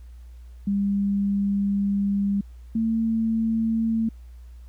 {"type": "tone pair in turn", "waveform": "sine", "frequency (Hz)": [200, 224.7], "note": ["G3", "A3"], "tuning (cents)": [35, 37], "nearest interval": "major second", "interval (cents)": 202, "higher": "second", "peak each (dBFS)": -20, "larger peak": "neither", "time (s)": [[0.67, 2.41], [2.75, 4.09]], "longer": "first", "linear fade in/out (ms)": 5, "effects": ["added 60 Hz sine -40 dBFS peak until 4.68 s", "pink hiss -64 dBFS RMS until 4.68 s"]}